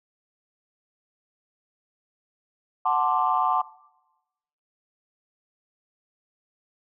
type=chord; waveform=sine; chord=D dominant seventh; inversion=first; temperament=equal; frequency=740 / 880 / 1046.5 / 1174.7 Hz; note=F#5 / A5 / C6 / D6; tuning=0 / 0 / 0 / 0 cents; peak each=-25 dBFS; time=2.85-3.62 s; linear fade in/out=10 ms; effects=noise-tail reverb RT60 1.0 s tail -20 dB re dry + tanh soft clip ceiling -9 dBFS